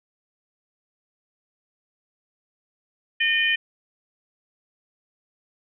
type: harmonic tone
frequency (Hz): 610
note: D#5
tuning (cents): -34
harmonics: 3 / 4 / 5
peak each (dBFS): -22 / -23 / -24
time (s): 3.2-3.56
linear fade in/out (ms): 10
effects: none